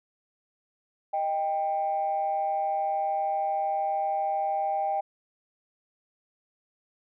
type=tone pair together; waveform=sine; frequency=622.9 / 790 Hz; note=D#5 / G5; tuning=+2 / +13 cents; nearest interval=major third; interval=411 cents; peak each=-30 / -25 dBFS; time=1.13-5.01 s; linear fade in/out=10 ms; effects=tanh soft clip ceiling -19 dBFS